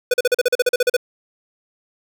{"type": "tone bursts", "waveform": "square", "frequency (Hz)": 495, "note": "B4", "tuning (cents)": 4, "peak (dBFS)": -13, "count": 13, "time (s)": [0.11, 0.967], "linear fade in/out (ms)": 5, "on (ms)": 29, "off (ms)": 40, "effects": []}